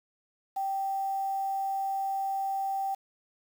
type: tone with quantisation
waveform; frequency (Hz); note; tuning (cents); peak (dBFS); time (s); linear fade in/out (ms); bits
sine; 780; G5; -9; -28; 0.56-2.95; 10; 8
effects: none